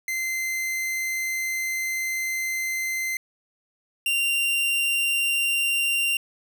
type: tone pair in turn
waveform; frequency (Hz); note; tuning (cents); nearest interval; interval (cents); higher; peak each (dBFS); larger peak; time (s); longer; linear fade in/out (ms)
45% pulse; 2073 / 2774; C7 / F7; -17 / -12; perfect fourth; 505; second; -25 / -21; second; 0.08-3.17 / 4.06-6.17; first; 2
effects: none